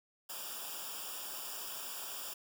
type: noise with comb filter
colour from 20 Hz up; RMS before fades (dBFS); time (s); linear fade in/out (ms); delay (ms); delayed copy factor
white; -43; 0.29-2.34; 10; 0.48; -0.9
effects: none